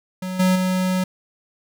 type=tone with level steps; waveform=square; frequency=185 Hz; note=F#3; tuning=in tune; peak=-26 / -15 / -19 dBFS; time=0.22-1.04 s; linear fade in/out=5 ms; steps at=0.39 / 0.55 s; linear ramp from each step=10 ms; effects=none